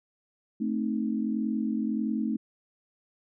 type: chord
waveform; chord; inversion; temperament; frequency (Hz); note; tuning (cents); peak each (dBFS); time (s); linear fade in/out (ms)
sine; A diminished; none; equal; 220 / 261.6 / 311.1; A3 / C4 / Eb4; 0 / 0 / 0; -28 / -32 / -33; 0.6-2.37; 10
effects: none